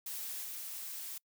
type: noise with level steps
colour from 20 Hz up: blue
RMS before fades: -41 / -43 dBFS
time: 0.06-1.18 s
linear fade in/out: 5 ms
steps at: 0.43 s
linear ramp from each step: 10 ms
effects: noise-tail reverb RT60 0.1 s tail -26 dB re dry